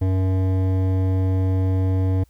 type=tone with hard clipping; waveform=triangle; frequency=94 Hz; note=F#2; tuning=28 cents sharp; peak=-19 dBFS; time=0.01-2.24 s; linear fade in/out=10 ms; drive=17 dB; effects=added 60 Hz sine -54 dBFS peak until 2.29 s + white hiss -64 dBFS RMS until 2.29 s